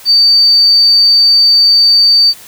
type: tone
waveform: sine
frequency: 4599 Hz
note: D8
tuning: 37 cents flat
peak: -4 dBFS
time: 0.05-2.34 s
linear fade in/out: 50 ms
effects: white hiss -35 dBFS RMS until 2.47 s